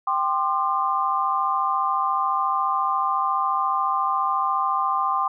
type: chord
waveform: sine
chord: G suspended fourth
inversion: none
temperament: equal with one note detuned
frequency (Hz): 784 / 1046.5 / 1200.7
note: G5 / C6 / D6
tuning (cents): 0 / 0 / +38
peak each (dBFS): -26 / -23 / -24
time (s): 0.07-5.28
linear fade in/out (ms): 5
effects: none